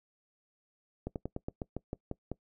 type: slowing click train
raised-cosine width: 2 ms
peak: -22 dBFS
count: 10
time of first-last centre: 1.07-2.316 s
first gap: 88 ms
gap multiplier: 1.11
effects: noise-tail reverb RT60 0.1 s tail -22 dB re dry